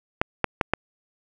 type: clicks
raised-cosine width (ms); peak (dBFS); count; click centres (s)
0.5; -4; 4; 0.215 / 0.443 / 0.612 / 0.736
effects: none